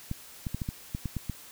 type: clicks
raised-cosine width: 5 ms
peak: -19 dBFS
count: 9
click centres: 0.114 / 0.468 / 0.546 / 0.618 / 0.689 / 0.949 / 1.057 / 1.167 / 1.297 s
effects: white hiss -49 dBFS RMS until 1.51 s